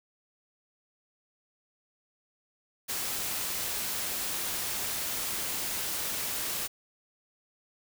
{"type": "noise", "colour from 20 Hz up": "white", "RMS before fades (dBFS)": -33, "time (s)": [2.88, 6.68], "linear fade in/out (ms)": 20, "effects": []}